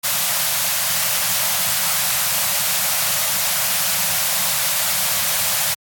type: band-stop noise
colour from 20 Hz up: white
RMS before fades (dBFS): -19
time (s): 0.03-5.75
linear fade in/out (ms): 20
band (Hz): 200 to 530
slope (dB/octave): 96
effects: high-pass 100 Hz 12 dB/octave + AAC 64 kbps